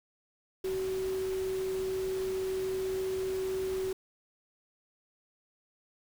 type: tone in noise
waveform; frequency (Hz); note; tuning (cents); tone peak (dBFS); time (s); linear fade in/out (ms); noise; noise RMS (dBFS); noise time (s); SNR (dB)
sine; 378.1; F#4; +38; -30; 0.64-3.93; 5; pink; -45; 0.64-3.93; +12
effects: none